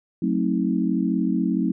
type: chord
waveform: sine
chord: F# diminished seventh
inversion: none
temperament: just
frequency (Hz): 185 / 222 / 266.4 / 319.7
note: F#3 / A3 / C4 / Eb4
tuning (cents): 0 / +16 / +31 / +47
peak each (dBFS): -24 / -25 / -25 / -26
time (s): 0.22-1.72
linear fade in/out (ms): 5
effects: none